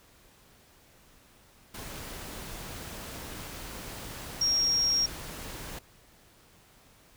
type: tone in noise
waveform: sine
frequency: 5588 Hz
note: F8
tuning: in tune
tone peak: -23 dBFS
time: 4.41-5.06 s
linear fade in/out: 5 ms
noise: pink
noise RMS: -41 dBFS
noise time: 1.74-5.79 s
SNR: +15 dB
effects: pink hiss -59 dBFS RMS until 7.16 s